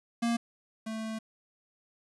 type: tone pair in turn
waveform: square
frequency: 233.8 / 220.9 Hz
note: A#3 / A3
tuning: +5 / +7 cents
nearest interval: minor second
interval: 98 cents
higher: first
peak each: -27 / -35 dBFS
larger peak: first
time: 0.22-0.37 / 0.86-1.19 s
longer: second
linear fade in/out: 10 ms
effects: resampled to 24000 Hz + 9-bit